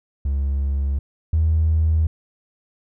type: tone pair in turn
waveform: triangle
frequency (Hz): 69.3 / 79.48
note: C#2 / D#2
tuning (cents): 0 / +37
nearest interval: major second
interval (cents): 237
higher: second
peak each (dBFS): -16 / -11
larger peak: second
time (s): 0.25-0.99 / 1.33-2.07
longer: neither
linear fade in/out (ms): 5
effects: tanh soft clip ceiling -12 dBFS